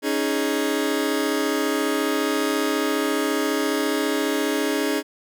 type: chord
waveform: sawtooth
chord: C# suspended second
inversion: none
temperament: just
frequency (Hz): 277.2 / 311.8 / 415.8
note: C#4 / D#4 / G#4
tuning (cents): 0 / +4 / +2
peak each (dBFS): -21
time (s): 0.02-5.03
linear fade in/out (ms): 50
effects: none